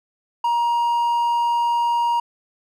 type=tone; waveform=triangle; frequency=945 Hz; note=A#5; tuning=23 cents sharp; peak=-15 dBFS; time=0.44-2.2 s; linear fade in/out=5 ms; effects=none